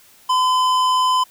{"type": "tone with tanh clipping", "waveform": "sine", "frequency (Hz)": 1017, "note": "C6", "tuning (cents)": -50, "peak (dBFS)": -16, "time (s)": [0.29, 1.24], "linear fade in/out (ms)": 10, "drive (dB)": 15, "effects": ["white hiss -50 dBFS RMS until 1.3 s"]}